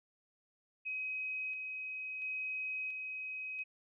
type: tone with tremolo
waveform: sine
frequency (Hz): 2531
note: D#7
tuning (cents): +29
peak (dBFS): -36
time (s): 0.85-3.64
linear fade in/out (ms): 20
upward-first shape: square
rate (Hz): 0.73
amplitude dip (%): 30
effects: none